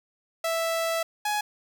sawtooth tone pair in turn, 659.3 / 837.7 Hz, E5 / G#5, 0 / +15 cents, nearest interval major third, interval 415 cents, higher second, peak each -21 dBFS, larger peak neither, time 0.44-1.03 / 1.25-1.41 s, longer first, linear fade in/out 5 ms, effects none

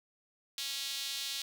sawtooth tone with high-pass filter, 275.4 Hz, C#4, 11 cents flat, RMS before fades -38 dBFS, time 0.58-1.42 s, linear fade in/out 2 ms, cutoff 3700 Hz, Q 2.3, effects none

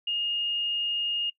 sine tone, 2844 Hz, F7, 31 cents sharp, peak -26 dBFS, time 0.07-1.3 s, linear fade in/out 5 ms, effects noise-tail reverb RT60 0.1 s tail -19 dB re dry

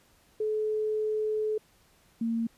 sine tone pair in turn, 430 / 229 Hz, A4 / A#3, -40 / -31 cents, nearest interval major seventh, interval 1091 cents, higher first, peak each -26 dBFS, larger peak neither, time 0.4-1.58 / 2.21-2.47 s, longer first, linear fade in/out 5 ms, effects pink hiss -63 dBFS RMS until 2.57 s + resampled to 32000 Hz

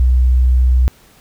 sine tone, 62.8 Hz, B1, 30 cents sharp, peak -8 dBFS, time 0-0.88 s, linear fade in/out 0 ms, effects pink hiss -48 dBFS RMS until 1.2 s

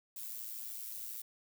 violet noise with amplitude modulation, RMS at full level -41 dBFS, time 0.16-1.22 s, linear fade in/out 5 ms, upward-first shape sine, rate 113 Hz, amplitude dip 60%, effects none

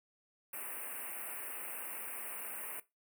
white band-stop noise, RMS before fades -43 dBFS, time 0.53-2.8 s, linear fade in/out 5 ms, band 2800 to 8500 Hz, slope 96 dB/octave, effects noise-tail reverb RT60 0.2 s tail -17 dB re dry + high-pass 300 Hz 12 dB/octave

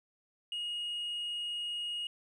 sine tone, 2875 Hz, F7, 50 cents sharp, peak -32 dBFS, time 0.52-2.07 s, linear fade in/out 2 ms, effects tanh soft clip ceiling -33 dBFS + 12-bit

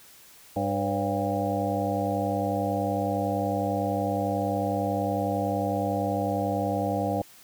harmonic tone with a mistuned harmonic, 100 Hz, G2, 35 cents sharp, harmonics 1 / 2 / 3 / 5 / 6 / 7 / 8, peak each -32 / -32 / -32 / -32 / -32 / -32 / -32 dBFS, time 0.56-7.22 s, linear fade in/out 5 ms, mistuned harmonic 6, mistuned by -86 cents, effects white hiss -52 dBFS RMS until 7.43 s

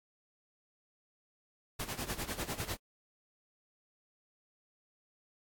pink noise with tremolo, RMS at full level -36 dBFS, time 1.79-2.77 s, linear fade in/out 10 ms, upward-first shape sine, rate 10 Hz, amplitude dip 80%, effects AAC 64 kbps

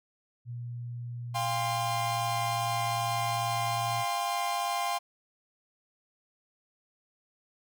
sine tone with pitch glide, 120 to 117.67 Hz, B2 to A#2, -49 to +17 cents, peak -35 dBFS, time 0.45-4.05 s, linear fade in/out 50 ms, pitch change -34 cents, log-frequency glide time 1.52-2.06 s
45% pulse chord, F suspended second, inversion none, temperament equal with one note detuned, 698.5 / 800.9 / 1046.5 Hz, F5 / G5 / C6, 0 / +37 / 0 cents, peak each -33 dBFS, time 1.34-4.99 s, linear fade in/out 20 ms
effects none

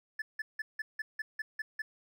triangle tone bursts, 1740 Hz, A6, 20 cents flat, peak -31 dBFS, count 9, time 0.19-1.82 s, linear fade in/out 5 ms, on 30 ms, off 170 ms, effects none

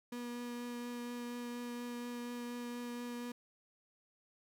35% pulse tone with vibrato, 241.3 Hz, B3, 40 cents flat, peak -39 dBFS, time 0.12-3.32 s, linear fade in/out 5 ms, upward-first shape triangle, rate 4.2 Hz, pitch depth 11 cents each way, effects none

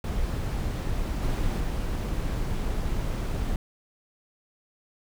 brown noise with level steps, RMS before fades -28 / -26 / -28 dBFS, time 0.04-3.56 s, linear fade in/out 2 ms, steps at 1.22 / 1.6 s, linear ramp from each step 5 ms, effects none

